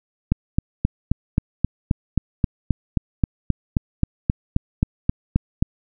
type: click train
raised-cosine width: 5 ms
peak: -4 dBFS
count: 21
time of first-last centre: 0.32-5.625 s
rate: 3.77 Hz
effects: none